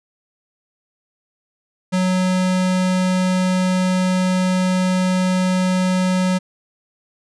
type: tone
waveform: square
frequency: 184.5 Hz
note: F#3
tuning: 5 cents flat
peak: -16 dBFS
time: 1.92-6.39 s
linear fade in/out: 20 ms
effects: resampled to 22050 Hz